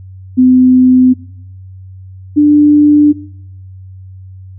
sine tone pair in turn, 254.7 / 295.6 Hz, C4 / D4, -46 / +11 cents, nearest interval minor third, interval 257 cents, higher second, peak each -3 dBFS, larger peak neither, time 0.37-1.14 / 2.36-3.13 s, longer neither, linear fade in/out 20 ms, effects noise-tail reverb RT60 0.7 s tail -20 dB re dry + added 94 Hz sine -29 dBFS peak until 4.58 s

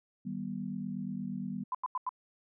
sine chord, Eb augmented, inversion none, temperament just, 155.56 / 194.45 / 243.1 Hz, Eb3 / G3 / B3, 0 / -14 / -27 cents, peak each -43 / -37 / -39 dBFS, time 0.25-1.64 s, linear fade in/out 10 ms
sine tone bursts, 1010 Hz, B5, 39 cents sharp, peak -30 dBFS, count 4, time 1.72-2.092 s, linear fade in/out 2 ms, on 27 ms, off 88 ms
effects none

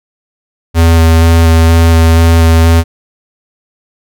square tone with vibrato, 82.41 Hz, E2, in tune, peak -4 dBFS, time 0.74-2.84 s, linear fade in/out 50 ms, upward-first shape square, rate 2.1 Hz, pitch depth 11 cents each way, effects none

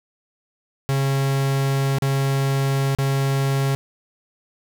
45% pulse tone with dropouts, 136.7 Hz, C#3, 24 cents flat, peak -18 dBFS, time 0.89-3.75 s, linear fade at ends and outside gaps 0 ms, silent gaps 1.985-2.022 / 2.949-2.986 s, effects none

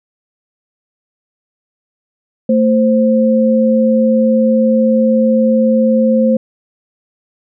sine tone pair together, 224 / 523.3 Hz, A3 / C5, +31 / 0 cents, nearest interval octave + minor third, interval 1469 cents, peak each -10 / -12 dBFS, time 2.49-6.37 s, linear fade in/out 5 ms, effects none

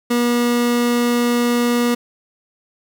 30% pulse tone, 240.3 Hz, B3, 47 cents flat, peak -12 dBFS, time 0.1-1.95 s, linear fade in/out 10 ms, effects 9-bit

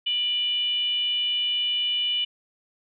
sine tone with frequency modulation, 2956 Hz, F#7, 2 cents flat, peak -22 dBFS, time 0.06-2.25 s, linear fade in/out 10 ms, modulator 570 Hz, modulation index 0.36, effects none

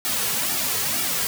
white noise with flanger, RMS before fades -24 dBFS, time 0.05-1.27 s, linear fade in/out 0 ms, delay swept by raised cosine 1.9 to 3.4 ms, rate 2.1 Hz, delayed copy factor -0.85, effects none

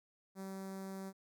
sawtooth tone with notch filter, 192.4 Hz, G3, 32 cents flat, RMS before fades -45 dBFS, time 0.35-1.13 s, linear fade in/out 50 ms, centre 2900 Hz, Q 0.76, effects none

